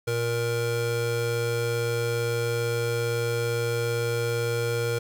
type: tone pair together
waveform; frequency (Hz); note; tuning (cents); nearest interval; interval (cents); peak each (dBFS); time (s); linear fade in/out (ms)
square; 117.7 / 470.8; A#2 / A#4; +17 / +17; 2 octaves; 2400; -29 / -27; 0.07-4.99; 10
effects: none